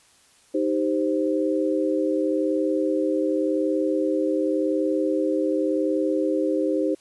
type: chord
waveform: sine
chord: C minor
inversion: first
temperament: equal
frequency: 311.1 / 392 / 523.3 Hz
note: Eb4 / G4 / C5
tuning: 0 / 0 / 0 cents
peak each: -23 / -26 / -25 dBFS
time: 0.54-6.95 s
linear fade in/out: 10 ms
effects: white hiss -57 dBFS RMS until 7 s + resampled to 24000 Hz